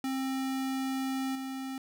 square tone with level steps, 265.2 Hz, C4, 23 cents sharp, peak -31 / -36 dBFS, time 0.04-1.78 s, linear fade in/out 2 ms, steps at 1.35 s, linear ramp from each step 5 ms, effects none

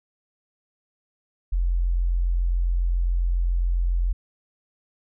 sine tone, 43.65 Hz, F1, in tune, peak -19 dBFS, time 1.52-4.13 s, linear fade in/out 10 ms, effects none

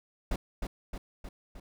brown noise with echo, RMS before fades -29 dBFS, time 0.31-0.36 s, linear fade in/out 5 ms, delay 310 ms, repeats 4, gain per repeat -4 dB, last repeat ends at 1.6 s, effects none

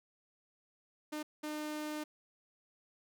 sawtooth tone bursts at uneven times, 303.1 Hz, D#4, 45 cents flat, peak -34 dBFS, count 2, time 1.12-1.23 / 1.43-2.04 s, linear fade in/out 10 ms, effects none

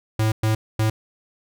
square tone bursts at uneven times, 109.5 Hz, A2, 8 cents flat, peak -18 dBFS, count 3, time 0.19-0.32 / 0.43-0.55 / 0.79-0.9 s, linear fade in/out 5 ms, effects none

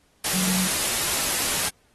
sine tone in noise, 185 Hz, F#3, in tune, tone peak -25 dBFS, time 0.34-0.67 s, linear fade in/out 5 ms, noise white, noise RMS -24 dBFS, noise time 0.24-1.69 s, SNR -4 dB, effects pink hiss -63 dBFS RMS until 1.94 s + AAC 32 kbps

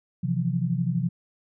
sine tone cluster, 129.9 / 165.8 / 177.9 Hz, C3 / E3 / F3, -12 / +10 / +32 cents, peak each -27 dBFS, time 0.23-1.09 s, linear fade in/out 10 ms, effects none

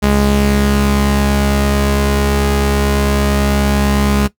sawtooth tone pair together, 69 / 206.8 Hz, C#2 / G#3, -7 / -7 cents, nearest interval octave + perfect fifth, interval 1900 cents, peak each -10 dBFS, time 0.02-4.28 s, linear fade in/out 20 ms, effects noise-tail reverb RT60 0.1 s tail -17 dB re dry

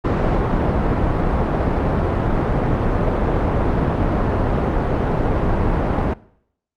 pink low-pass noise, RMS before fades -18 dBFS, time 0.04-6.14 s, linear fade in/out 10 ms, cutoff 950 Hz, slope 12 dB/octave, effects noise-tail reverb RT60 0.7 s tail -21 dB re dry + Opus 48 kbps

